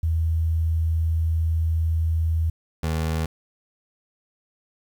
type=tone pair in turn; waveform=sine / 25% pulse; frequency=81.2 / 79.81 Hz; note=E2 / D#2; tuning=-26 / +45 cents; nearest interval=unison; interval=29 cents; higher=first; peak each=-19 dBFS; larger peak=neither; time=0.03-2.5 / 2.83-3.26 s; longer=first; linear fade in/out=5 ms; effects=9-bit